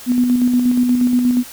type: tone with tremolo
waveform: sine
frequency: 246.9 Hz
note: B3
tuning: in tune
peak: -10 dBFS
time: 0.06-1.44 s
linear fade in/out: 50 ms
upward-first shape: square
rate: 8.4 Hz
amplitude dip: 35%
effects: white hiss -36 dBFS RMS until 1.52 s